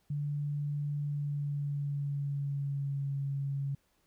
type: tone with pitch glide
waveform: sine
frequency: 145.6 to 139.02 Hz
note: D3 to C#3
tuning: -15 to +5 cents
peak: -31 dBFS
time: 0.1-3.75 s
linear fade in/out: 5 ms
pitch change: -80 cents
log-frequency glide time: 1-3.12 s
effects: pink hiss -73 dBFS RMS until 4.06 s